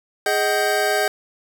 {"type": "tone cluster", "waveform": "square", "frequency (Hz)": [415.6, 624, 753, 1577], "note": ["G#4", "D#5", "F#5", "G6"], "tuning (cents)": [1, 5, 30, 10], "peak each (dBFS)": -24, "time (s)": [0.26, 1.08], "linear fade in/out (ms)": 2, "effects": []}